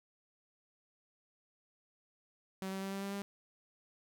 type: tone with pitch steps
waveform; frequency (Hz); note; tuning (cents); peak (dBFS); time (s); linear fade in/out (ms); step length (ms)
sawtooth; 190.7 / 192.47 / 194.26 / 196.06 / 197.88 / 199.72; G3 / G3 / G3 / G3 / G3 / G3; -47 / -31 / -15 / +1 / +17 / +33; -34; 2.62-3.22; 0; 100
effects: none